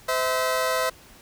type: tone pair together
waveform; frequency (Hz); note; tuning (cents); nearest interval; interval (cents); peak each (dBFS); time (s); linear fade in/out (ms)
20% pulse; 513.5 / 647; C5 / E5; -33 / -32; major third; 401; -20 / -20; 0.08-0.9; 10
effects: pink hiss -50 dBFS RMS until 1.21 s